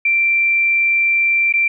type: tone with dropouts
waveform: sine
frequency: 2354 Hz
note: D7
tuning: 3 cents sharp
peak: -12 dBFS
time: 0.05-1.68 s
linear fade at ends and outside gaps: 5 ms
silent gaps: 1.526-1.537 s
effects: none